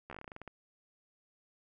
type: slowing click train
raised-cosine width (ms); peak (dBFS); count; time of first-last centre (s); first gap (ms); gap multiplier
0.5; -30; 13; 0.1-0.477; 13; 1.15
effects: none